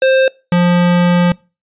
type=tone pair in turn; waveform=square; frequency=527 / 175.87 Hz; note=C5 / F3; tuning=+12 / +12 cents; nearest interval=octave + perfect fifth; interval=1900 cents; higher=first; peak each=-9 dBFS; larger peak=neither; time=0.02-0.28 / 0.52-1.32 s; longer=second; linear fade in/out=2 ms; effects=noise-tail reverb RT60 0.3 s tail -24 dB re dry + resampled to 8000 Hz